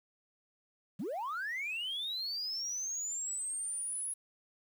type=linear sweep; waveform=sine; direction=up; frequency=146.83 to 10548 Hz; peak=-33 dBFS; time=0.99-4.14 s; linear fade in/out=10 ms; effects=tanh soft clip ceiling -33 dBFS + 10-bit